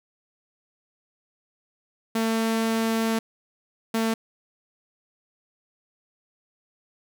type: tone bursts at uneven times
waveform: sawtooth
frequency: 224.8 Hz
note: A3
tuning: 37 cents sharp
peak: -18 dBFS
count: 2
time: 2.15-3.19 / 3.94-4.14 s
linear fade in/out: 5 ms
effects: none